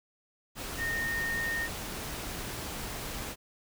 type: tone in noise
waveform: sine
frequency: 1840 Hz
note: A#6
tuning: 23 cents flat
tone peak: -30 dBFS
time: 0.77-1.69 s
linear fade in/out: 50 ms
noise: pink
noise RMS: -38 dBFS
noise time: 0.55-3.36 s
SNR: +5 dB
effects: none